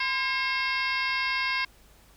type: harmonic tone with a mistuned harmonic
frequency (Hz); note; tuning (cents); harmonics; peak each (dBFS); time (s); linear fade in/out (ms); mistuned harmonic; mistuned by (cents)
538; C5; +48; 2 / 3 / 4 / 5 / 6 / 7 / 8 / 9 / 10; -32 / -32 / -29 / -34 / -40 / -40 / -43 / -36 / -42; 0-1.65; 5; 2; -78
effects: added 50 Hz sine -58 dBFS peak until 2.16 s + pink hiss -58 dBFS RMS until 2.16 s